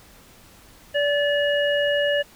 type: harmonic tone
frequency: 578 Hz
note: D5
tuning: 28 cents flat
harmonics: 1 / 3 / 5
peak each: -20 / -25 / -27 dBFS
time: 0.94-2.23 s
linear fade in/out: 20 ms
effects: pink hiss -50 dBFS RMS until 2.35 s